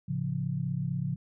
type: chord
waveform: sine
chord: A augmented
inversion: none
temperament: equal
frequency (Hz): 110 / 138.59 / 174.61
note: A2 / C#3 / E#3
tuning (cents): 0 / 0 / 0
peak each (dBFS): -37 / -31 / -33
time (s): 0.08-1.16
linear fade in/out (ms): 10
effects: none

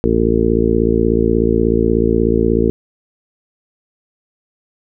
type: harmonic tone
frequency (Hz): 56.5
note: A1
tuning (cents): +47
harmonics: 1 / 2 / 3 / 4 / 5 / 6 / 7 / 8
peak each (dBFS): -20 / -22 / -23 / -18 / -22 / -19 / -18 / -18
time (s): 0.04-2.7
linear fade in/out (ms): 0
effects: none

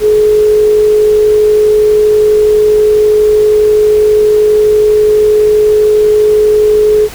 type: tone with amplitude modulation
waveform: sine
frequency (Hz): 424.7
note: G#4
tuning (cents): +39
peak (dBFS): -3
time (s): 0-7.09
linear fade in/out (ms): 50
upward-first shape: sine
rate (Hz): 52.3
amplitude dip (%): 25
effects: added 50 Hz sine -31 dBFS peak until 7.14 s + pink hiss -28 dBFS RMS until 7.14 s

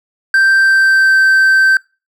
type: tone with pitch glide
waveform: triangle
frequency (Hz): 1568 to 1553.6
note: G6 to G6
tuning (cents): 0 to -16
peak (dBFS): -5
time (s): 0.34-1.77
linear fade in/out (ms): 2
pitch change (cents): -16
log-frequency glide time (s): 0.59-1.17
effects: noise-tail reverb RT60 0.3 s tail -25 dB re dry

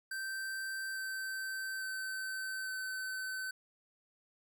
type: tone with pitch steps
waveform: square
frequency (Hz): 1558 / 1547.2 / 1536.6 / 1525.9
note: G6 / G6 / G6 / G6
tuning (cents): -11 / -23 / -35 / -47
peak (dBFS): -38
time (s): 0.11-3.51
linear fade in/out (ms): 5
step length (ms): 850
effects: none

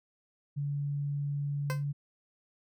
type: tone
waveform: sine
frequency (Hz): 143.2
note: D3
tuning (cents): -43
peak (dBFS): -30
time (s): 0.56-1.93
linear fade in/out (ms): 20
type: tone with exponential decay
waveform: 15% pulse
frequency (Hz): 516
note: C5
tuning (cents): -24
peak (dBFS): -24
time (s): 1.7-1.84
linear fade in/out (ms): 0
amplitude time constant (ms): 29
effects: none

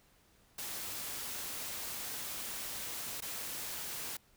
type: noise with dropouts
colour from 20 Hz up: white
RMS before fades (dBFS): -41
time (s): 0.58-4.17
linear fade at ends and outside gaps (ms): 5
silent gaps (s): 3.206-3.221
effects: pink hiss -67 dBFS RMS until 4.36 s

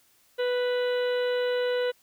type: harmonic tone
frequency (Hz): 493.9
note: B4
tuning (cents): 0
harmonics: 1 / 2 / 3 / 4 / 5 / 6 / 7 / 8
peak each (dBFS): -24 / -41 / -36 / -41 / -48 / -40 / -48 / -43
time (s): 0.38-1.92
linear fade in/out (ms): 20
effects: white hiss -63 dBFS RMS until 2.02 s

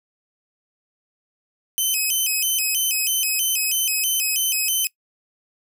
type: tone with vibrato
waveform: 5% pulse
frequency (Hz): 2794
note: F7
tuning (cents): 0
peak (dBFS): -11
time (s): 1.78-4.87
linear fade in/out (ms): 0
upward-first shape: square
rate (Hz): 3.1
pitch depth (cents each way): 160
effects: noise-tail reverb RT60 0.1 s tail -22 dB re dry

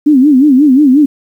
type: tone with vibrato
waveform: sine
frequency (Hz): 277.2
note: C#4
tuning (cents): 0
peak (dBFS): -3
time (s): 0.06-1.06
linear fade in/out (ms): 10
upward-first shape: sine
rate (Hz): 5.6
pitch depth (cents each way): 170
effects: 7-bit

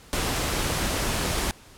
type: noise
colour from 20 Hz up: pink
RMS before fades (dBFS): -26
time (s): 0.13-1.51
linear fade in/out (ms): 0
effects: pink hiss -50 dBFS RMS until 1.77 s + low-pass 12000 Hz 12 dB/octave

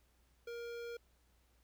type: tone with notch filter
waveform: square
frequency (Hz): 470.7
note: A#4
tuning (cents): +17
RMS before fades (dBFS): -45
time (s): 0.47-0.97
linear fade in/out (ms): 5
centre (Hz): 9500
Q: 0.58
effects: added 60 Hz sine -70 dBFS peak until 1.63 s + pink hiss -75 dBFS RMS until 1.63 s

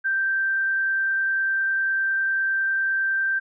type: tone with frequency modulation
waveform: sine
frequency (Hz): 1568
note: G6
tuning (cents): 0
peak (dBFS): -20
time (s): 0.04-3.4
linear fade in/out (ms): 20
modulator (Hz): 29.9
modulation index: 0.26
effects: none

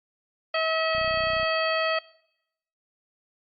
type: harmonic tone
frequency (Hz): 643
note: E5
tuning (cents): -43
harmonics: 1 / 2 / 3 / 4 / 5 / 7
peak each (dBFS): -26 / -29 / -31 / -32 / -33 / -34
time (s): 0.54-1.99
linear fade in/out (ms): 5
type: click train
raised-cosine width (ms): 5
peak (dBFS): -29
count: 16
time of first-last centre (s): 0.95-1.431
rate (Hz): 31.2
effects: noise-tail reverb RT60 0.8 s tail -21 dB re dry + Opus 48 kbps

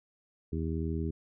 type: harmonic tone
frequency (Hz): 80.7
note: E2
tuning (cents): -36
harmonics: 1 / 2 / 3 / 4 / 5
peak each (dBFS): -33 / -36 / -38 / -39 / -40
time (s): 0.52-1.11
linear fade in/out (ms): 10
effects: none

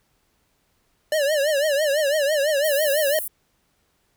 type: tone with vibrato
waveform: square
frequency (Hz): 587.3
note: D5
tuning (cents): 0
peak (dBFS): -19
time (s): 1.12-3.19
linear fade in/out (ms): 2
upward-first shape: triangle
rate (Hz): 6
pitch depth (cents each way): 150
type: high-pass noise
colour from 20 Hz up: pink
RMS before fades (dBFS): -30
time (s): 2.64-3.28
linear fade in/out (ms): 5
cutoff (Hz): 9300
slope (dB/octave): 48
effects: pink hiss -67 dBFS RMS until 4.16 s

